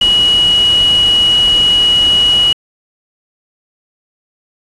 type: tone in noise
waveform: sine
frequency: 2915 Hz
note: F#7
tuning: 26 cents flat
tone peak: -7 dBFS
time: 0.01-2.53 s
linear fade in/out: 5 ms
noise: pink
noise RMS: -24 dBFS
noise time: 0.01-2.53 s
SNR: +14 dB
effects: resampled to 24000 Hz